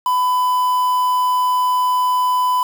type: tone with quantisation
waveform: triangle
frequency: 1000 Hz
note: B5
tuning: 21 cents sharp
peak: -12 dBFS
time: 0.06-2.63 s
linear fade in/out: 2 ms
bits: 5
effects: none